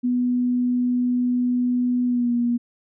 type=tone with pitch glide; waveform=sine; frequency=246.9 to 239.3 Hz; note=B3 to A#3; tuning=0 to +46 cents; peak=-18 dBFS; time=0.03-2.58 s; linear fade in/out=20 ms; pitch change=-54 cents; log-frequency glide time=2.06-2.32 s; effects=none